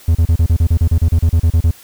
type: tone bursts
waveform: triangle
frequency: 82.3 Hz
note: E2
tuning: 2 cents flat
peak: -6 dBFS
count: 16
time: 0.08-1.71 s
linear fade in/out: 5 ms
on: 70 ms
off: 34 ms
effects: white hiss -42 dBFS RMS until 1.83 s